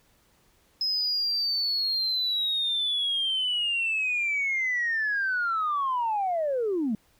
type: linear sweep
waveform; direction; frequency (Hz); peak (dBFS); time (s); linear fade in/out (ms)
sine; down; 5130 to 201.9; -23; 0.81-6.95; 2
effects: tanh soft clip ceiling -20 dBFS + pink hiss -64 dBFS RMS until 7.19 s